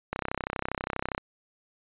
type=click train; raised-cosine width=0.5 ms; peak=-14 dBFS; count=35; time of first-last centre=0.13-1.179 s; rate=32.4 Hz; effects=resampled to 8000 Hz